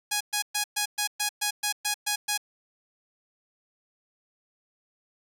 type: tone bursts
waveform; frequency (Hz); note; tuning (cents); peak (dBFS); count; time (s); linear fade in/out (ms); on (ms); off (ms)
5% pulse; 830.6; G#5; 0; -13; 11; 0.11-2.377; 10; 97; 120
effects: none